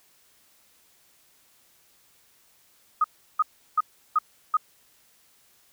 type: tone bursts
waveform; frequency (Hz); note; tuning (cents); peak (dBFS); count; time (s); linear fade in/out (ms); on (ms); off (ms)
sine; 1250; D#6; +8; -17; 5; 3.01-4.57; 5; 32; 350
effects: white hiss -61 dBFS RMS until 5.72 s